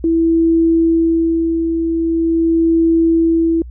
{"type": "tone with tremolo", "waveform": "sine", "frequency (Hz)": 329.6, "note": "E4", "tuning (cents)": 0, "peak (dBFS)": -9, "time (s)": [0.04, 3.62], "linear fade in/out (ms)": 2, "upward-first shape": "sine", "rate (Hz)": 0.43, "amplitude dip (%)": 45, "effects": ["added 60 Hz sine -29 dBFS peak until 3.7 s"]}